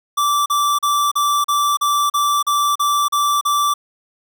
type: tone bursts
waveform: square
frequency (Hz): 1166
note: D6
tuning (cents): -13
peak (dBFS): -15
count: 11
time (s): 0.17-3.74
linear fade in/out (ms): 10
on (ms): 290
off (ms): 38
effects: none